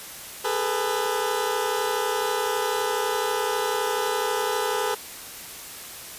20% pulse tone cluster, 410.2 / 442.2 / 497.2 Hz, G#4 / A4 / B4, -21 / +9 / +12 cents, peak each -23 dBFS, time 0.44-4.95 s, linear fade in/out 10 ms, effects white hiss -39 dBFS RMS until 6.18 s + resampled to 32000 Hz

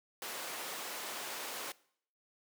pink high-pass noise, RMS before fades -42 dBFS, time 0.22-1.72 s, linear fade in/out 2 ms, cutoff 510 Hz, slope 12 dB/octave, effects noise-tail reverb RT60 0.6 s tail -21 dB re dry

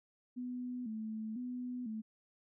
sine tone with vibrato, 233.1 Hz, A#3, in tune, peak -38 dBFS, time 0.36-2.02 s, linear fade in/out 20 ms, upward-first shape square, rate 1 Hz, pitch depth 110 cents each way, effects none

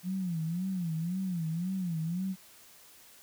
sine tone with vibrato, 174.61 Hz, F3, in tune, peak -30 dBFS, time 0.03-2.36 s, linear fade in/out 50 ms, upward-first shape sine, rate 1.9 Hz, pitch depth 160 cents each way, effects white hiss -56 dBFS RMS until 3.22 s

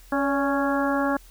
harmonic tone with a mistuned harmonic, 277.2 Hz, C#4, in tune, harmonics 1 / 2 / 3 / 4 / 5 / 6, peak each -24 / -27 / -29 / -30 / -31 / -32 dBFS, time 0.12-1.17 s, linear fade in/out 5 ms, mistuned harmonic 2, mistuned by +42 cents, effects added 42 Hz sine -47 dBFS peak until 1.3 s + white hiss -54 dBFS RMS until 1.3 s

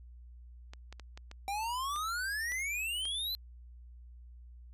clicks, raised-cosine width 0.2 ms, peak -30 dBFS, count 8, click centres 0.735 / 0.926 / 0.997 / 1.175 / 1.314 / 1.961 / 2.52 / 3.054 s
square exponential sweep, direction up, 779 to 4128 Hz, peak -34 dBFS, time 1.48-3.35 s, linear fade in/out 0 ms
effects added 60 Hz sine -49 dBFS peak until 4.73 s + resampled to 32000 Hz

